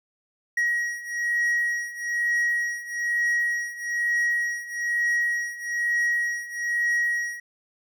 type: beating tone pair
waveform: triangle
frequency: 1900 / 1901.1 Hz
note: A#6 / A#6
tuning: +33 / +34 cents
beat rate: 1.1 Hz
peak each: -26 / -23 dBFS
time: 0.57-7.4 s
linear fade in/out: 5 ms
effects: none